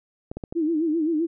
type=clicks; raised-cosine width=2 ms; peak=-19 dBFS; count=4; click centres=0.315 / 0.37 / 0.438 / 0.525 s
type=tone with vibrato; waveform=sine; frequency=319.4 Hz; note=D#4; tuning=45 cents sharp; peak=-20 dBFS; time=0.55-1.27 s; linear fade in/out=20 ms; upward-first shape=sine; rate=7.7 Hz; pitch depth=110 cents each way
effects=none